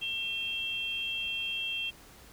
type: tone pair together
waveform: sine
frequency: 2701 / 3212 Hz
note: E7 / G7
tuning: +42 / +41 cents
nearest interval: minor third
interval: 299 cents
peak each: -34 / -34 dBFS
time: 0.01-1.91 s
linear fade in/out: 20 ms
effects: pink hiss -54 dBFS RMS until 2.32 s